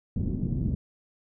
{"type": "low-pass noise", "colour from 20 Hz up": "white", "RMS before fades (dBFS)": -28, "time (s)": [0.16, 0.75], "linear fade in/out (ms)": 5, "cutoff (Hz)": 230, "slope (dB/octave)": 24, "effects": []}